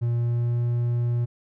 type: tone with pitch glide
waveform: triangle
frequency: 118.6 to 119.7 Hz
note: A#2 to A#2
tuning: +30 to +46 cents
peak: -19 dBFS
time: 0.01-1.26 s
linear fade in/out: 20 ms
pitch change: +16 cents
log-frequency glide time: 0.15-0.63 s
effects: none